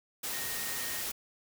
sine tone in noise, 1860 Hz, A#6, 4 cents flat, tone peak -43 dBFS, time 0.32-1.02 s, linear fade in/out 10 ms, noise white, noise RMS -36 dBFS, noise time 0.23-1.12 s, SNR -10 dB, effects none

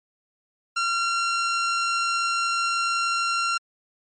sawtooth tone, 1373 Hz, F6, 30 cents flat, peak -18 dBFS, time 0.76-3.58 s, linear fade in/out 10 ms, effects low-pass 12000 Hz 12 dB/octave + MP3 32 kbps

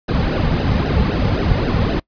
brown noise with flanger, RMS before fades -17 dBFS, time 0.08-2 s, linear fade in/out 10 ms, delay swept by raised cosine 0.86 to 3.16 ms, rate 3.8 Hz, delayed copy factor -0.75, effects noise-tail reverb RT60 0.1 s tail -24 dB re dry + resampled to 11025 Hz

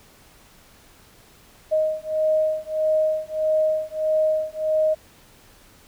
sine beating tone pair, 623 / 624.6 Hz, D#5 / D#5, +2 / +7 cents, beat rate 1.6 Hz, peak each -22 dBFS, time 1.71-4.95 s, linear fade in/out 20 ms, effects pink hiss -52 dBFS RMS until 5.87 s

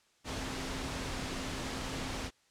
sine tone in noise, 261.6 Hz, C4, in tune, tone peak -45 dBFS, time 0.24-2.31 s, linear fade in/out 50 ms, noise pink, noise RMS -38 dBFS, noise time 0.24-2.31 s, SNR -10 dB, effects white hiss -69 dBFS RMS until 2.5 s + low-pass 7000 Hz 12 dB/octave

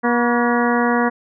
harmonic tone with a mistuned harmonic, 240 Hz, B3, 49 cents flat, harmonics 1 / 2 / 3 / 4 / 5 / 6 / 7 / 8, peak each -18 / -21 / -23 / -24 / -25 / -26 / -26 / -27 dBFS, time 0.03-1.1 s, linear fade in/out 20 ms, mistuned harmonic 5, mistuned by -78 cents, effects none

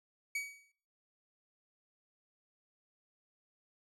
45% pulse tone with exponential decay, 2265 Hz, C#7, 37 cents sharp, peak -32 dBFS, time 0.35-0.72 s, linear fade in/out 5 ms, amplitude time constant 80 ms, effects noise-tail reverb RT60 0.5 s tail -23 dB re dry + low-pass 11000 Hz 12 dB/octave

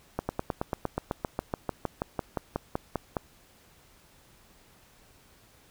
slowing click train, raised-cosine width 1 ms, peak -14 dBFS, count 21, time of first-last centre 0.19-3.168 s, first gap 100 ms, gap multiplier 1.04, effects pink hiss -59 dBFS RMS until 5.7 s

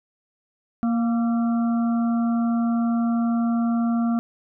harmonic tone with a mistuned harmonic, 233.1 Hz, A#3, in tune, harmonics 1 / 3 / 5 / 6, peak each -19 / -32 / -37 / -38 dBFS, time 0.83-4.19 s, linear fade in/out 0 ms, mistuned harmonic 6, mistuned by -47 cents, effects none

